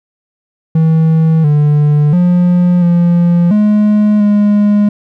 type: tone with pitch steps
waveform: triangle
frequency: 160.8 / 148 / 177.4 / 172.9 / 210.1 / 206.7 Hz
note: E3 / D3 / F3 / F3 / G#3 / G#3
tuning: -43 / +14 / +27 / -17 / +20 / -8 cents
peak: -4 dBFS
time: 0.75-4.89 s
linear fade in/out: 5 ms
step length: 690 ms
effects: none